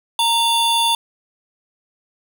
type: tone pair together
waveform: square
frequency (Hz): 925 / 3488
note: A#5 / A7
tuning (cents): -14 / -16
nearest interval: octave + major seventh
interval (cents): 2298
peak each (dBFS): -18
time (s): 0.19-0.95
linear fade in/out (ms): 2
effects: none